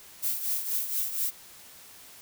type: noise with tremolo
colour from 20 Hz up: violet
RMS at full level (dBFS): -27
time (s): 0.22-1.31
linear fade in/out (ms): 20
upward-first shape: triangle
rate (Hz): 4.2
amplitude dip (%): 70
effects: white hiss -50 dBFS RMS until 2.21 s